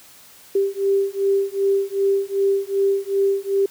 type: beating tone pair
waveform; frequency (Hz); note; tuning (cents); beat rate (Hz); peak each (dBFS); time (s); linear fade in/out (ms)
sine; 392.7 / 395.3; G4 / G4; +3 / +15; 2.6; -20; 0.55-3.66; 5
effects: white hiss -47 dBFS RMS until 3.7 s + high-pass 60 Hz 12 dB/octave